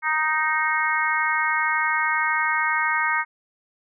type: harmonic tone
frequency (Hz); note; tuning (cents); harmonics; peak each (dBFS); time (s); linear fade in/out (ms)
310.9; D#4; -1; 3 / 4 / 5 / 6 / 7; -26 / -26 / -26 / -26 / -26; 0.02-3.25; 50
effects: none